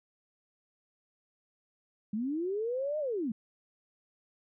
sine linear two-way sweep, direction up then down, 200 to 622.3 to 200 Hz, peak -30 dBFS, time 2.13-3.32 s, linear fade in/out 5 ms, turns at 2.99 s, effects none

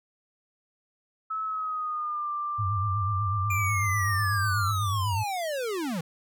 sine tone with pitch glide, 1298 to 1183.4 Hz, E6 to D6, -27 to +13 cents, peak -28 dBFS, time 1.3-4.72 s, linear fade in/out 10 ms, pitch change -160 cents, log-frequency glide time 1.43-2.31 s
sine tone with vibrato, 99.7 Hz, G2, 30 cents sharp, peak -26 dBFS, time 2.58-5.24 s, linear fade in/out 20 ms, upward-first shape sine, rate 8.1 Hz, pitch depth 120 cents each way
square linear sweep, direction down, 2400 to 150.2 Hz, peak -29 dBFS, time 3.5-6.01 s, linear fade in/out 5 ms
effects none

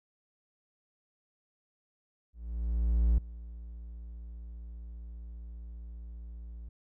triangle tone with ADSR envelope, 57.5 Hz, A#1, 23 cents flat, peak -19 dBFS, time 2.33-6.69 s, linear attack 850 ms, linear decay 4 ms, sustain -20 dB, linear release 5 ms, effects none

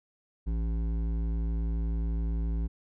sine tone with hard clipping, 55.8 Hz, A1, 25 cents sharp, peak -29 dBFS, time 0.46-2.68 s, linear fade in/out 20 ms, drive 11 dB, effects none

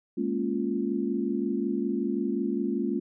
sine chord, Bb minor seventh, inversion third, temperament equal, 207.7 / 233.1 / 277.2 / 349.2 Hz, Ab3 / Bb3 / Db4 / F4, 0 / 0 / 0 / 0 cents, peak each -31 dBFS, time 0.17-3 s, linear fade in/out 10 ms, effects none

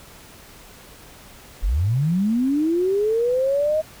sine linear sweep, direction up, 35 to 634 Hz, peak -17 dBFS, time 1.62-3.82 s, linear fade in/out 20 ms, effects pink hiss -45 dBFS RMS until 4 s

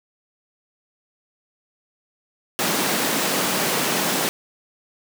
pink high-pass noise, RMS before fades -22 dBFS, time 2.59-4.29 s, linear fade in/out 0 ms, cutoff 180 Hz, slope 24 dB/octave, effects none

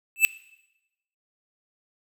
square tone with exponential growth, 2637 Hz, E7, in tune, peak -10 dBFS, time 0.16-0.25 s, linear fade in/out 0 ms, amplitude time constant 18 ms, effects noise-tail reverb RT60 0.9 s tail -19 dB re dry

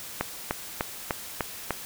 click train, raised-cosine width 0.5 ms, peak -10 dBFS, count 6, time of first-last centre 0.21-1.707 s, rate 3.34 Hz, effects white hiss -40 dBFS RMS until 1.85 s

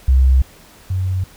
sine tone pair in turn, 65.2 / 93.3 Hz, C2 / F#2, -5 / +15 cents, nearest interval tritone, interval 620 cents, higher second, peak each -8 / -16 dBFS, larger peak first, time 0.08-0.42 / 0.9-1.24 s, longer neither, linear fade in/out 5 ms, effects pink hiss -45 dBFS RMS until 1.36 s

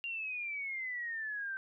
sine exponential sweep, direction down, 2794 to 1545 Hz, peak -36 dBFS, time 0.04-1.57 s, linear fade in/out 0 ms, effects none

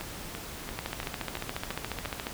two click trains, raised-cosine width 0.3 ms, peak -16 / -20 dBFS, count 22 / 7, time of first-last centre 0.79-2.269 / 0.01-2.051 s, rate 14.2 / 2.94 Hz, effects pink hiss -41 dBFS RMS until 2.33 s

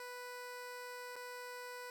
15% pulse tone with dropouts, 493.9 Hz, B4, in tune, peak -39 dBFS, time 0-1.9 s, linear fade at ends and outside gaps 1 ms, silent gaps 1.157-1.163 s, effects none

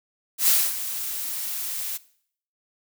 blue noise with ADSR envelope, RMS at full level -17 dBFS, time 0.38-1.98 s, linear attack 100 ms, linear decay 250 ms, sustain -13 dB, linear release 20 ms, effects noise-tail reverb RT60 0.6 s tail -19 dB re dry

